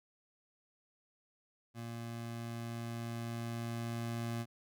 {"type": "tone with level ramp", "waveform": "25% pulse", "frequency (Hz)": 116.54, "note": "A#2", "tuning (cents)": 0, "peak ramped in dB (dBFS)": [-38, -32], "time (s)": [1.74, 4.46], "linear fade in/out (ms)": 50, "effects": []}